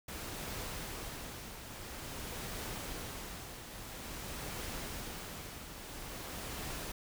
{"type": "noise with tremolo", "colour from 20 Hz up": "pink", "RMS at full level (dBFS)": -41, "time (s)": [0.08, 6.92], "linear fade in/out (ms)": 5, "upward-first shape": "triangle", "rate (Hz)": 0.49, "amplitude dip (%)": 55, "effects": []}